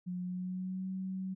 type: tone with pitch glide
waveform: sine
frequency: 180 to 188.62 Hz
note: F#3 to F#3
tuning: -47 to +34 cents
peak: -35 dBFS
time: 0.06-1.35 s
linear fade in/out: 20 ms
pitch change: +81 cents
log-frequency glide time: 0.22-0.88 s
effects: none